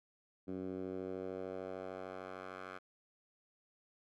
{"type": "tone with band-pass filter sweep", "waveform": "10% pulse", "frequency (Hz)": 93.3, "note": "F#2", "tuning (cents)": 15, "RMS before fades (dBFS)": -44, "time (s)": [0.47, 2.79], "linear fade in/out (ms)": 20, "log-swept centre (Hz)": [270, 1300], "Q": 1.5, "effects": []}